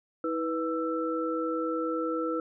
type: tone cluster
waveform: sine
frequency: 321.7 / 491.8 / 1328 Hz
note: E4 / B4 / E6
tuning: -42 / -7 / +12 cents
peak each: -31 / -31 / -34 dBFS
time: 0.24-2.4 s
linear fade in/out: 2 ms
effects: none